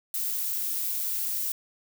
violet noise with amplitude modulation, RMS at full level -28 dBFS, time 0.14-1.52 s, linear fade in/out 2 ms, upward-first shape sine, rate 184 Hz, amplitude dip 35%, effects none

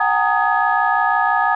sine tone cluster, 742 / 808 / 920 / 1245 / 1689 Hz, F#5 / G#5 / A#5 / D#6 / G#6, +5 / -48 / -23 / +1 / +29 cents, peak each -20 dBFS, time 0-1.55 s, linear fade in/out 5 ms, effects tanh soft clip ceiling -4 dBFS

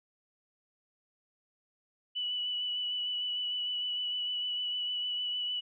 sine tone with vibrato, 2960 Hz, F#7, in tune, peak -31 dBFS, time 2.15-5.61 s, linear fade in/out 20 ms, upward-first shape sine, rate 6.6 Hz, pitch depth 17 cents each way, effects none

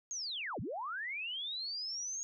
sine linear two-way sweep, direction down then up, 6645 to 80.4 to 6645 Hz, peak -37 dBFS, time 0.11-2.23 s, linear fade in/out 0 ms, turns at 0.6 s, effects none

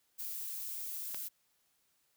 violet noise, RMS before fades -41 dBFS, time 0.18-1.29 s, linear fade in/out 20 ms
click, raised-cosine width 0.2 ms, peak -25 dBFS, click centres 1.146 s
effects white hiss -75 dBFS RMS until 2.16 s

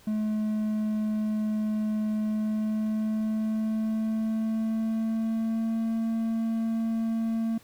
triangle tone with pitch glide, 214.5 to 225.7 Hz, A3 to A3, -44 to +44 cents, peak -23 dBFS, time 0.07-7.58 s, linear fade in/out 5 ms, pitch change +88 cents, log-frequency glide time 2.23-5.92 s, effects pink hiss -56 dBFS RMS until 7.63 s

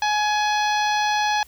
harmonic tone with a mistuned harmonic, 841 Hz, G#5, 22 cents sharp, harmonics 1 / 2 / 3 / 4 / 5 / 6 / 7, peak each -20 / -26 / -30 / -31 / -32 / -37 / -35 dBFS, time 0.02-1.43 s, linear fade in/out 2 ms, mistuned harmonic 6, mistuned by -23 cents, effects added 60 Hz sine -52 dBFS peak until 1.47 s + white hiss -52 dBFS RMS until 1.47 s

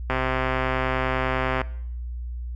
click train, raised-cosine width 0.5 ms, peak -9 dBFS, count 198, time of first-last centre 0.1-1.615 s, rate 130 Hz, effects noise-tail reverb RT60 0.7 s tail -20 dB re dry + added 60 Hz sine -29 dBFS peak until 2.55 s

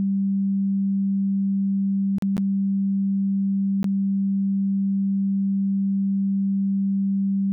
sine tone with dropouts, 196 Hz, G3, in tune, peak -19 dBFS, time 0-7.52 s, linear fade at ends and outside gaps 0 ms, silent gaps 2.184-2.223 / 2.368-2.379 / 3.83-3.843 s, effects none

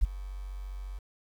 sine tone with ADSR envelope, 47.38 Hz, F#1, 42 cents sharp, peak -16 dBFS, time 0.01-0.99 s, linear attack 26 ms, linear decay 15 ms, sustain -20 dB, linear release 10 ms, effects 9-bit

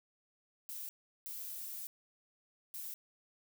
violet noise bursts at uneven times, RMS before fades -44 dBFS, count 3, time 0.69-0.89 / 1.26-1.87 / 2.74-2.94 s, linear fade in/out 0 ms, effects none

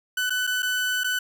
30% pulse tone with dropouts, 1498 Hz, F#6, 21 cents sharp, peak -20 dBFS, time 0.17-1.19 s, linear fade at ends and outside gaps 5 ms, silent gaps 0.297-0.304 / 0.469-0.473 / 0.623-0.628 / 1.036-1.043 s, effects none

